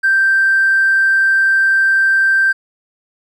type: tone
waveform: triangle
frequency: 1568 Hz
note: G6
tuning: in tune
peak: -6 dBFS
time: 0.03-2.53 s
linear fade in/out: 20 ms
effects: tanh soft clip ceiling -7 dBFS